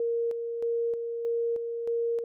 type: tone with tremolo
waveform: sine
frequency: 466.2 Hz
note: A#4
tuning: in tune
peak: -25 dBFS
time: 0-2.24 s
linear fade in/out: 2 ms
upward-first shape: square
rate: 1.6 Hz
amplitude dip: 45%
effects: none